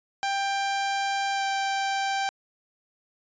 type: tone with pitch glide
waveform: sawtooth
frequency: 790 to 784.1 Hz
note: G5 to G5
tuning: +13 to 0 cents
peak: -21 dBFS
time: 0.23-2.29 s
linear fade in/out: 0 ms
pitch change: -13 cents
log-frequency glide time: 1.33-1.43 s
effects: resampled to 16000 Hz